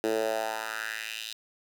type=tone with high-pass filter sweep; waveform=10% pulse; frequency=110.5 Hz; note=A2; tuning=8 cents sharp; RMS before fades=-32 dBFS; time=0.04-1.33 s; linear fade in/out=0 ms; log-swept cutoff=360 to 3700 Hz; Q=2.8; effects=none